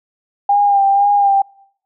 sine tone with vibrato, 802 Hz, G5, 39 cents sharp, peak -9 dBFS, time 0.49-1.42 s, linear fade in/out 5 ms, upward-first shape sine, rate 2 Hz, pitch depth 32 cents each way, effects noise-tail reverb RT60 0.7 s tail -25 dB re dry

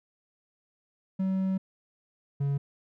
triangle tone pair in turn, 190 / 140.42 Hz, F#3 / C#3, +46 / +23 cents, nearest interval perfect fourth, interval 523 cents, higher first, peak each -23 dBFS, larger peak neither, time 1.19-1.58 / 2.4-2.58 s, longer first, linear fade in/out 10 ms, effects none

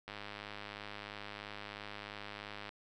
click train, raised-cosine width 0.3 ms, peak -28 dBFS, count 270, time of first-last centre 0.08-2.692 s, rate 103 Hz, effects none

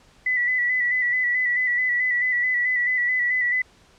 sine tone with vibrato, 1977 Hz, B6, 1 cent sharp, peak -19 dBFS, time 0.26-3.62 s, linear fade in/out 5 ms, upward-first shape square, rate 4.6 Hz, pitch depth 29 cents each way, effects pink hiss -55 dBFS RMS until 3.98 s + low-pass 7000 Hz 12 dB/octave

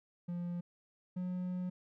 triangle tone pair in turn, 174.61 / 181.27 Hz, F3 / F#3, 0 / -35 cents, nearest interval minor second, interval 65 cents, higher second, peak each -34 / -33 dBFS, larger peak second, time 0.28-0.61 / 1.16-1.7 s, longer second, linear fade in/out 10 ms, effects none

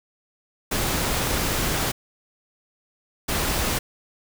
pink noise bursts at uneven times, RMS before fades -24 dBFS, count 2, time 0.71-1.92 / 3.28-3.79 s, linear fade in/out 10 ms, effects none

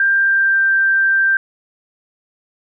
sine tone with pitch glide, 1588 to 1573.4 Hz, G6 to G6, +22 to +6 cents, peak -11 dBFS, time 0-1.37 s, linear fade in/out 2 ms, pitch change -16 cents, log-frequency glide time 0.12-0.68 s, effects none

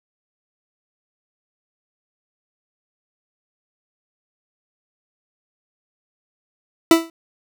40% pulse tone with exponential decay, 329.6 Hz, E4, in tune, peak -4 dBFS, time 6.91-7.1 s, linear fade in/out 2 ms, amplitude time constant 41 ms, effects none

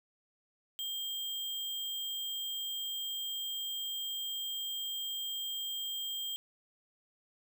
sine tone with sample-and-hold, 3198 Hz, G7, 34 cents sharp, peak -35 dBFS, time 0.79-6.36 s, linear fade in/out 0 ms, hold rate 11025 Hz, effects none

